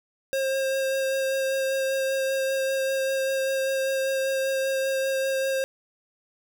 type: tone with vibrato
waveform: square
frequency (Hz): 535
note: C5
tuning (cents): +38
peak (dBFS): -24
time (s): 0.33-5.64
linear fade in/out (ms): 0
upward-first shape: sine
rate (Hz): 5.1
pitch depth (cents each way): 12
effects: none